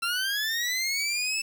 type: linear sweep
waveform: 20% pulse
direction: up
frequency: 1349 to 2646 Hz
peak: -21 dBFS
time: 0.02-1.42 s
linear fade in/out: 10 ms
effects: 8-bit